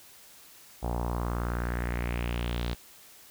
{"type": "tone with low-pass filter sweep", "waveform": "sawtooth", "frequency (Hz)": 59.4, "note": "A#1", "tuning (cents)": 33, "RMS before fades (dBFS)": -31, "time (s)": [0.82, 2.75], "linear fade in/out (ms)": 20, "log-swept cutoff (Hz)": [780, 4100], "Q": 3.1, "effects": ["white hiss -53 dBFS RMS until 3.3 s"]}